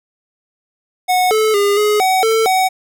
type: tone with pitch steps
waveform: square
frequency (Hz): 733 / 434.7 / 405.3 / 419.9 / 752 / 446.3 / 751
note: F#5 / A4 / G#4 / G#4 / F#5 / A4 / F#5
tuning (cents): -16 / -21 / -42 / +19 / +28 / +25 / +26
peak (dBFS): -12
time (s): 1.08-2.69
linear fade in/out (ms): 20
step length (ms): 230
effects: none